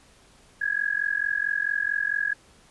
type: tone with amplitude modulation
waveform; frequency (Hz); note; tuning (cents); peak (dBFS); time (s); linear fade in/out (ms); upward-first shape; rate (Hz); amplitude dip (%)
sine; 1661.2; G#6; 0; -19; 0.61-2.34; 10; sine; 44.5; 95
effects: pink hiss -56 dBFS RMS until 2.7 s + resampled to 24000 Hz